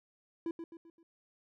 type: tone with echo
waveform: triangle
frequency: 333 Hz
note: E4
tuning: 18 cents sharp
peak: -31 dBFS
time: 0.46-0.51 s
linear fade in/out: 2 ms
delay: 130 ms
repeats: 4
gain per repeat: -7 dB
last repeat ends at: 1.03 s
effects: none